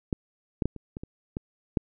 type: clicks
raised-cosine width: 3 ms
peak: -13 / -12 / -12 / -27 / -23 / -24 / -18 / -10 dBFS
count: 8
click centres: 0.128 / 0.622 / 0.656 / 0.763 / 0.969 / 1.035 / 1.369 / 1.772 s
effects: none